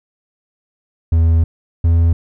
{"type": "tone pair in turn", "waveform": "triangle", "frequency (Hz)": [82.1, 83.63], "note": ["E2", "E2"], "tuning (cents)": [-6, 26], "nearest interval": "unison", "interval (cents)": 32, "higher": "second", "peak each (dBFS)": -7, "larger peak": "neither", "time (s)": [[1.12, 1.44], [1.84, 2.13]], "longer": "first", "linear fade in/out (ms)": 5, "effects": []}